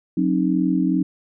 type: tone cluster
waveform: sine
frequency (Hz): 183 / 267 / 309.6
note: F#3 / C4 / D#4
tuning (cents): -19 / +35 / -9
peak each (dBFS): -21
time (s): 0.17-1.03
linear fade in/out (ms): 5
effects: none